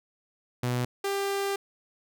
sawtooth tone pair in turn, 123.47 / 396.5 Hz, B2 / G4, 0 / +20 cents, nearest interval octave + minor sixth, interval 2020 cents, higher second, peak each -22 / -23 dBFS, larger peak first, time 0.63-0.85 / 1.04-1.56 s, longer second, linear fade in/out 5 ms, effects none

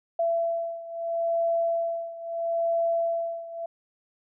sine beating tone pair, 671 / 671.76 Hz, E5 / E5, +31 / +33 cents, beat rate 0.76 Hz, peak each -26 / -29 dBFS, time 0.19-3.66 s, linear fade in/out 5 ms, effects none

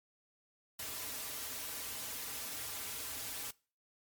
white noise with comb filter, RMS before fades -42 dBFS, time 0.79-3.51 s, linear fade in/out 5 ms, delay 5.5 ms, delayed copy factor -0.9, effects noise-tail reverb RT60 0.4 s tail -24 dB re dry + MP3 96 kbps

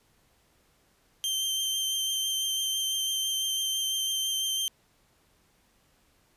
sawtooth tone with vibrato, 3136 Hz, G7, in tune, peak -24 dBFS, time 1.24-4.68 s, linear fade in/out 0 ms, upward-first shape sine, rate 6 Hz, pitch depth 14 cents each way, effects pink hiss -66 dBFS RMS until 6.36 s + resampled to 32000 Hz

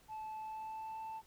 sine tone with pitch glide, 870 to 884.2 Hz, A5 to A5, -20 to +8 cents, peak -39 dBFS, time 0.08-1.22 s, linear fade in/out 50 ms, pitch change +28 cents, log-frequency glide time 0.35-1.01 s, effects tanh soft clip ceiling -41 dBFS + pink hiss -66 dBFS RMS until 1.26 s

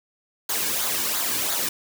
white noise with flanger, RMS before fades -25 dBFS, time 0.49-1.69 s, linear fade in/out 5 ms, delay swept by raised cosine 0.36 to 1.56 ms, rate 2.9 Hz, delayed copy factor -0.6, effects none

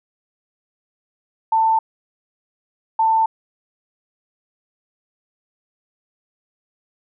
sine tone pair in turn, 891 / 891 Hz, A5 / A5, +22 / +22 cents, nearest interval unison, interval 0 cents, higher neither, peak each -13 dBFS, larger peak neither, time 1.52-1.79 / 2.99-3.26 s, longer neither, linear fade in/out 5 ms, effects none

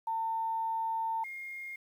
sine tone pair in turn, 900 / 2133 Hz, A5 / C7, +39 / +33 cents, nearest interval octave + minor third, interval 1494 cents, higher second, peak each -30 / -39 dBFS, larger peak first, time 0.07-1.24 / 1.24-1.76 s, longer first, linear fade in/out 5 ms, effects 10-bit

